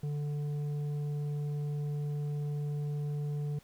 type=tone with tanh clipping; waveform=triangle; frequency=146.8 Hz; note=D3; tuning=in tune; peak=-33 dBFS; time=0.03-3.59 s; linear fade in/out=5 ms; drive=11 dB; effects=pink hiss -62 dBFS RMS until 3.63 s